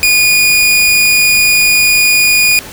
sawtooth tone, 2450 Hz, D#7, 27 cents flat, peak -3 dBFS, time 0.03-2.59 s, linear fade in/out 0 ms, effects pink hiss -29 dBFS RMS until 2.72 s

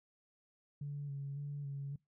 sine tone with vibrato, 141.8 Hz, C#3, 40 cents sharp, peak -38 dBFS, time 0.81-1.96 s, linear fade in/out 5 ms, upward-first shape square, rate 1.8 Hz, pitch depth 25 cents each way, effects noise-tail reverb RT60 0.2 s tail -24 dB re dry + tanh soft clip ceiling -34 dBFS

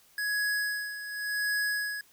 square tone with tremolo, 1673 Hz, G#6, 12 cents sharp, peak -27 dBFS, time 0.18-2.01 s, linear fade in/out 2 ms, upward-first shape sine, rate 0.9 Hz, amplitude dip 70%, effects white hiss -61 dBFS RMS until 2.12 s

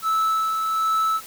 triangle tone with tremolo, 1309 Hz, E6, 13 cents flat, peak -16 dBFS, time 0.02-1.21 s, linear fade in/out 50 ms, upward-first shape sine, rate 1.3 Hz, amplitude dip 35%, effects white hiss -41 dBFS RMS until 1.26 s

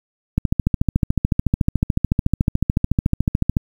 click train, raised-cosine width 5 ms, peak -3 dBFS, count 45, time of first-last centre 0.38-3.568 s, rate 13.8 Hz, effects 7-bit

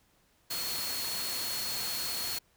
sine tone in noise, 4328 Hz, C#8, 42 cents flat, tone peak -36 dBFS, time 0.5-2.39 s, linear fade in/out 10 ms, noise white, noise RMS -36 dBFS, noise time 0.5-2.39 s, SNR -3 dB, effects pink hiss -68 dBFS RMS until 2.56 s

